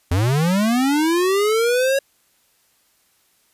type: linear sweep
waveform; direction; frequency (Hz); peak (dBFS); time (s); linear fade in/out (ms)
square; up; 82.41 to 554; -16; 0.11-1.99; 5
effects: white hiss -61 dBFS RMS until 3.53 s + resampled to 32000 Hz